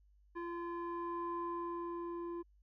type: tone with low-pass filter sweep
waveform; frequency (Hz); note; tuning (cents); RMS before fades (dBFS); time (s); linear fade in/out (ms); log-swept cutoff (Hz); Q
square; 343.1; F4; -31; -41; 0.35-2.43; 20; 1400 to 760; 4.1
effects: added 50 Hz sine -64 dBFS peak until 2.62 s